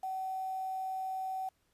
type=tone with quantisation; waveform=sine; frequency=758 Hz; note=F#5; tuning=42 cents sharp; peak=-34 dBFS; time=0.03-1.49 s; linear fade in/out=5 ms; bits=9; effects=pink hiss -75 dBFS RMS until 1.73 s + resampled to 32000 Hz